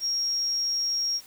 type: tone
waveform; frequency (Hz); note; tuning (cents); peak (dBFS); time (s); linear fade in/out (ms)
sine; 5588; F8; 0; -24; 0-1.21; 50
effects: white hiss -51 dBFS RMS until 1.26 s